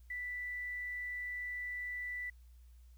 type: tone with quantisation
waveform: sine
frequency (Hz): 1975.5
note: B6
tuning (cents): 0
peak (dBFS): -38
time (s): 0.1-2.3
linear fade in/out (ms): 5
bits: 11
effects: added 60 Hz sine -55 dBFS peak until 2.97 s + white hiss -75 dBFS RMS until 2.97 s